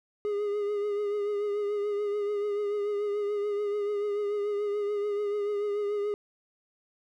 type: tone with vibrato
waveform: triangle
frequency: 411.8 Hz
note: G#4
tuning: 15 cents flat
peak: -25 dBFS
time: 0.25-6.14 s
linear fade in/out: 0 ms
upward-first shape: triangle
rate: 6.9 Hz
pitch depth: 40 cents each way
effects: none